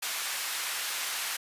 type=high-pass noise; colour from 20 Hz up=pink; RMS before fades=-33 dBFS; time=0.02-1.37 s; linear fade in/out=10 ms; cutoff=1400 Hz; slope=12 dB/octave; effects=resampled to 32000 Hz